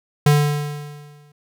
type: tone with exponential decay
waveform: square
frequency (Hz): 147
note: D3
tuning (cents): +2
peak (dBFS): -10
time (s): 0.26-1.32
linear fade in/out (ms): 5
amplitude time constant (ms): 230
effects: none